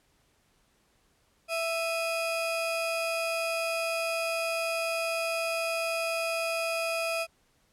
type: tone pair together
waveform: 35% pulse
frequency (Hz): 661.6 / 2492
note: E5 / D#7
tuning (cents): +6 / +2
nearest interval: octave + major seventh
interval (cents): 2296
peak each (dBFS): -28 / -31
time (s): 1.48-7.27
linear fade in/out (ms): 50
effects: pink hiss -68 dBFS RMS until 7.72 s + low-pass 12000 Hz 12 dB/octave